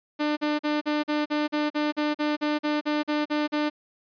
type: tone bursts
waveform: sawtooth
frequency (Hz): 299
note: D4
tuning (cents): +31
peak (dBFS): -19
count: 16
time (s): 0.19-3.7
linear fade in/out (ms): 20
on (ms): 180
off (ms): 42
effects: resampled to 11025 Hz